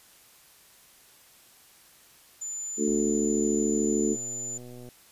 sine tone, 7040 Hz, A8, in tune, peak -32 dBFS, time 2.41-4.58 s, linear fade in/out 10 ms
harmonic tone, 73.42 Hz, D2, in tune, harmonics 3 / 4 / 5 / 6, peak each -27 / -29 / -29 / -30 dBFS, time 2.77-4.17 s, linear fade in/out 50 ms
click train, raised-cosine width 2 ms, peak -33 dBFS, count 248, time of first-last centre 2.88-4.888 s, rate 123 Hz
effects white hiss -56 dBFS RMS until 5.11 s + resampled to 32000 Hz

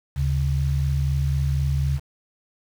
sine tone pair together, 73.28 / 137.3 Hz, D2 / C#3, -3 / -16 cents, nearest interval major seventh, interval 1087 cents, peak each -22 dBFS, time 0.15-2 s, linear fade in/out 50 ms, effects 7-bit

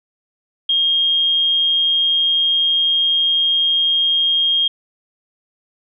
sine tone, 3234 Hz, G#7, 47 cents flat, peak -13 dBFS, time 0.69-4.68 s, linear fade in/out 5 ms, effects none

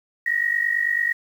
sine tone pair together, 1864.7 / 1913.8 Hz, A#6 / A#6, 0 / +45 cents, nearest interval unison, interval 45 cents, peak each -22 dBFS, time 0.26-1.13 s, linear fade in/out 5 ms, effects 8-bit

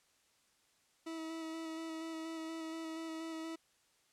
40% pulse tone with vibrato, 323.5 Hz, E4, 32 cents flat, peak -40 dBFS, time 1.06-3.56 s, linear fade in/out 10 ms, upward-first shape square, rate 4.2 Hz, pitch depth 14 cents each way, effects white hiss -72 dBFS RMS until 4.12 s + low-pass 9000 Hz 12 dB/octave

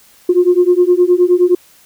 sine beating tone pair, 352.3 / 361.9 Hz, F4 / F#4, +15 / -38 cents, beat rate 9.6 Hz, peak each -10 dBFS, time 0.29-1.55 s, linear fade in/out 5 ms, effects tanh soft clip ceiling 0 dBFS + white hiss -47 dBFS RMS until 1.85 s

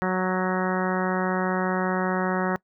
harmonic tone with a mistuned harmonic, 185 Hz, F#3, in tune, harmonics 1 / 2 / 3 / 4 / 5 / 6 / 7 / 8 / 9 / 10, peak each -26 / -29 / -31 / -32 / -33 / -34 / -34 / -35 / -36 / -36 dBFS, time 0.02-2.56 s, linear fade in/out 0 ms, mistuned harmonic 10, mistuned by +24 cents, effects noise-tail reverb RT60 0.1 s tail -23 dB re dry

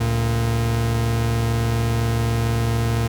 40% pulse tone pair together, 71.4 / 115.52 Hz, D2 / A#2, -48 / -15 cents, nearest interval minor sixth, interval 833 cents, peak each -25 / -18 dBFS, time 0-3.08 s, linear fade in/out 10 ms, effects none

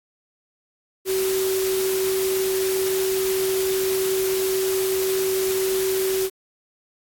sine tone in noise, 380 Hz, F#4, 46 cents sharp, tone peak -20 dBFS, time 1.05-6.3 s, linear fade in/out 50 ms, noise white, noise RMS -29 dBFS, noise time 1.05-6.3 s, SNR +6 dB, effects AAC 64 kbps

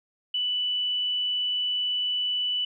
sine tone, 2974 Hz, F#7, 8 cents sharp, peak -24 dBFS, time 0.34-2.65 s, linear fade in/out 5 ms, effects none

